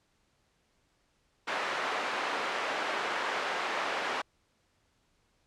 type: band-pass noise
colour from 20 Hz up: white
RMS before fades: -33 dBFS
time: 1.47-4.22 s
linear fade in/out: 10 ms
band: 450 to 1700 Hz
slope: 12 dB/octave
effects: pink hiss -72 dBFS RMS until 5.46 s + low-pass 8000 Hz 12 dB/octave